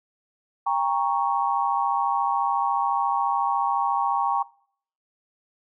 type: chord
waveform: sine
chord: G diminished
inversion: none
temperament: equal with one note detuned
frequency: 798.2 / 932.3 / 1108.7 Hz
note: G5 / Bb5 / Db6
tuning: +31 / 0 / 0 cents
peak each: -25 dBFS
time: 0.66-4.43 s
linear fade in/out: 10 ms
effects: noise-tail reverb RT60 0.6 s tail -23 dB re dry